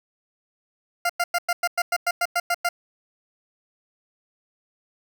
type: tone bursts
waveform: 20% pulse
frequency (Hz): 698.5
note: F5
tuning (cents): 0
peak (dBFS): -15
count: 12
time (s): 1.05-2.69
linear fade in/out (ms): 5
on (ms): 45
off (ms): 100
effects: none